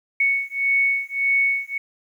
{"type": "beating tone pair", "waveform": "sine", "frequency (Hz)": [2217, 2218.7], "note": ["C#7", "C#7"], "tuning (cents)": [0, 1], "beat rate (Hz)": 1.7, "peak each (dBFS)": -21, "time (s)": [0.2, 1.78], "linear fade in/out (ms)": 5, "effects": ["9-bit"]}